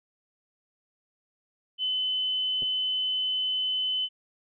sine tone, 3030 Hz, F#7, 40 cents sharp, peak -25 dBFS, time 1.78-4.09 s, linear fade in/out 50 ms
clicks, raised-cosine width 2 ms, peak -31 dBFS, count 2, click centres 2.622 / 2.63 s
effects none

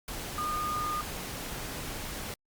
sine tone in noise, 1220 Hz, D#6, 34 cents flat, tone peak -30 dBFS, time 0.38-1.01 s, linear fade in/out 2 ms, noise pink, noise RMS -38 dBFS, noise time 0.08-2.34 s, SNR +5 dB, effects Opus 48 kbps

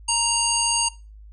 harmonic tone with a mistuned harmonic, 932.3 Hz, A#5, in tune, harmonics 1 / 3 / 5 / 7 / 9 / 10, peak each -26 / -26 / -26 / -26 / -26 / -26 dBFS, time 0.08-0.89 s, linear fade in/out 10 ms, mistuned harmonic 10, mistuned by -53 cents, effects noise-tail reverb RT60 0.3 s tail -21 dB re dry + added 52 Hz sine -41 dBFS peak until 1.32 s

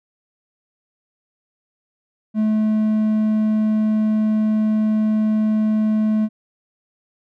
triangle tone, 215.8 Hz, A3, 33 cents flat, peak -13 dBFS, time 2.34-6.29 s, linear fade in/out 50 ms, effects none

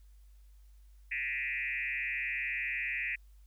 sine tone with frequency modulation, 2197 Hz, C#7, 16 cents flat, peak -32 dBFS, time 1.11-3.16 s, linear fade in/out 10 ms, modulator 134 Hz, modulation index 2.9, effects added 50 Hz sine -54 dBFS peak until 3.46 s + white hiss -74 dBFS RMS until 3.46 s

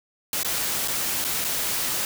white noise with dropouts, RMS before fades -26 dBFS, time 0.33-2.05 s, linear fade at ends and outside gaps 1 ms, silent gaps 0.432-0.447 / 0.876-0.882 / 1.242-1.248 / 1.442-1.446 s, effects none

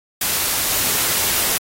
white noise, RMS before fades -19 dBFS, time 0.21-1.58 s, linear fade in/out 5 ms, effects AAC 48 kbps

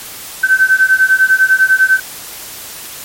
sine beating tone pair, 1530 / 1540 Hz, G6 / G6, -42 / -31 cents, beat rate 10 Hz, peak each -10 dBFS, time 0.43-2 s, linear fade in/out 10 ms, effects white hiss -29 dBFS RMS until 3.04 s + MP3 64 kbps

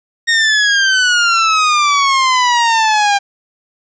sawtooth exponential sweep, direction down, 1863 to 796 Hz, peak -6 dBFS, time 0.27-3.19 s, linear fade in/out 20 ms, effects resampled to 16000 Hz + 8-bit

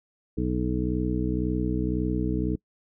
harmonic tone, 61.9 Hz, B1, 5 cents sharp, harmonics 1 / 2 / 3 / 4 / 5 / 7, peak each -30 / -32 / -30 / -32 / -29 / -34 dBFS, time 0.37-2.56 s, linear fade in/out 10 ms, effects noise-tail reverb RT60 0.1 s tail -25 dB re dry

